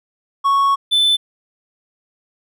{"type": "tone pair in turn", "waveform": "triangle", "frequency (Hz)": [1108, 3518], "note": ["C#6", "A7"], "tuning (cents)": [-1, -1], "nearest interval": "octave + minor sixth", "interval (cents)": 2000, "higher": "second", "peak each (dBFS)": -10, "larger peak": "neither", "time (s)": [[0.44, 0.76], [0.91, 1.17]], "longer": "first", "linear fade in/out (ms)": 20, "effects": []}